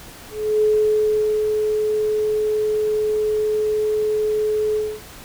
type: tone with ADSR envelope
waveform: sine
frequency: 427.5 Hz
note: A4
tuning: 50 cents flat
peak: -13 dBFS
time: 0.3-5.01 s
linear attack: 320 ms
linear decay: 810 ms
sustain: -4 dB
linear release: 250 ms
effects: pink hiss -40 dBFS RMS until 5.24 s